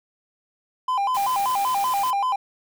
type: tone with vibrato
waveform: triangle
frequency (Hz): 901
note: A5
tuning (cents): +41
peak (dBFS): -18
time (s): 0.88-2.36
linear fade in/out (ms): 5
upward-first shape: square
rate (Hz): 5.2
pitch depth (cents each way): 210
type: noise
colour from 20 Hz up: white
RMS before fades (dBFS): -35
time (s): 1.14-2.11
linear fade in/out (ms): 10
effects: none